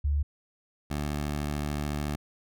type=tone pair in turn; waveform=sine / 15% pulse; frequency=72.3 / 73.65 Hz; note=D2 / D2; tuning=-27 / +6 cents; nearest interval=unison; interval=33 cents; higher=second; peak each=-23 dBFS; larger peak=neither; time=0.04-0.23 / 0.9-2.16 s; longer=second; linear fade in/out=10 ms; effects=none